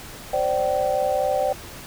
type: chord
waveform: sine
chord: C suspended second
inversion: none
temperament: equal with one note detuned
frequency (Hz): 523.3 / 587.3 / 768.7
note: C5 / D5 / G5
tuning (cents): 0 / 0 / -34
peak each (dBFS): -24 / -23 / -24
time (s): 0.33-1.53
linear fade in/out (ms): 5
effects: pink hiss -39 dBFS RMS until 1.86 s